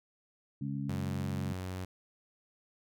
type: harmonic tone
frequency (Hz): 69.3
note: C#2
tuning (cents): 0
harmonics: 2 / 3 / 4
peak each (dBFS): -36 / -38 / -40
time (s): 0.61-1.53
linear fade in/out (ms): 5
type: tone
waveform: sawtooth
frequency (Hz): 92.5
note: F#2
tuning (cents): 0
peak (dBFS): -33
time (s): 0.89-1.85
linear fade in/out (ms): 5
effects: none